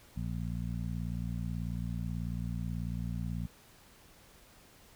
harmonic tone, 58.3 Hz, A#1, 1 cent sharp, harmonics 1 / 2 / 3 / 4, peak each -38 / -38 / -38 / -44 dBFS, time 0.16-3.47 s, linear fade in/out 10 ms, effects pink hiss -59 dBFS RMS until 4.95 s

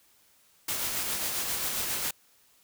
white noise with tremolo, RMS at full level -30 dBFS, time 0.68-2.11 s, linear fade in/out 5 ms, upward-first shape sine, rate 7.4 Hz, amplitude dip 30%, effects white hiss -63 dBFS RMS until 2.63 s

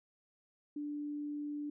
sine tone, 293.7 Hz, D4, in tune, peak -37 dBFS, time 0.76-1.7 s, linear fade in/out 5 ms, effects none

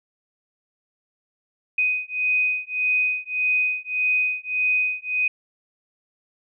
sine beating tone pair, 2499 / 2500.7 Hz, D#7 / D#7, +7 / +8 cents, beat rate 1.7 Hz, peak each -23 dBFS, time 1.78-5.28 s, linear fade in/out 5 ms, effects none

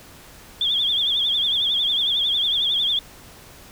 sine tone with vibrato, 3399 Hz, G#7, 39 cents sharp, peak -18 dBFS, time 0.61-2.99 s, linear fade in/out 2 ms, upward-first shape triangle, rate 11 Hz, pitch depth 120 cents each way, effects pink hiss -45 dBFS RMS until 3.71 s

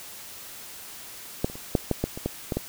clicks, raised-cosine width 2 ms, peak -9 / -27 / -26 / -6 / -9 / -10 / -21 / -12 / -13 / -12 dBFS, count 10, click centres 1.445 / 1.499 / 1.555 / 1.752 / 1.913 / 2.04 / 2.175 / 2.26 / 2.522 / 2.57 s, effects white hiss -42 dBFS RMS until 2.68 s

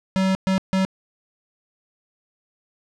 square tone bursts at uneven times, 190 Hz, F#3, 46 cents sharp, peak -18 dBFS, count 3, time 0.16-0.35 / 0.47-0.58 / 0.73-0.85 s, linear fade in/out 0 ms, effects low-pass 6000 Hz 12 dB/octave

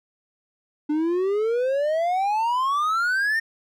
triangle exponential sweep, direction up, 293.7 to 1844 Hz, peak -18 dBFS, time 0.89-3.4 s, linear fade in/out 10 ms, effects none

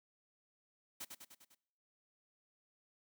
white noise with echo, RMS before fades -45 dBFS, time 1-1.05 s, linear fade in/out 10 ms, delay 100 ms, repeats 5, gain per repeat -4 dB, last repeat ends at 1.55 s, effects noise-tail reverb RT60 0.8 s tail -23 dB re dry + high-pass 100 Hz 12 dB/octave

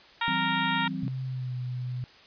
harmonic tone, 465.3 Hz, A#4, 3 cents flat, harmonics 2 / 3 / 4 / 5 / 6 / 7 / 8, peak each -29 / -32 / -32 / -36 / -37 / -37 / -36 dBFS, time 0.21-0.88 s, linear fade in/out 5 ms
sine chord, C major, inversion first, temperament equal with one note detuned, 164.81 / 191.52 / 261.6 Hz, E3 / G3 / C4, 0 / -40 / 0 cents, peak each -35 / -34 / -34 dBFS, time 0.28-1.08 s, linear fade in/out 0 ms
sine tone with pitch glide, 130.81 to 125.12 Hz, C3 to B2, 0 to +23 cents, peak -30 dBFS, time 1.03-2.04 s, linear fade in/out 0 ms, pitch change -77 cents, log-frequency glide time 1.23-1.56 s
effects white hiss -53 dBFS RMS until 2.26 s + resampled to 11025 Hz

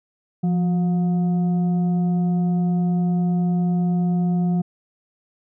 sine tone with frequency modulation, 174.61 Hz, F3, in tune, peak -17 dBFS, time 0.43-4.62 s, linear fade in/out 10 ms, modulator 541 Hz, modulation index 0.28, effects none

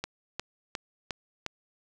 click train, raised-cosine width 0.2 ms, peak -15 dBFS, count 5, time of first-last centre 0.04-1.463 s, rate 2.81 Hz, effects none

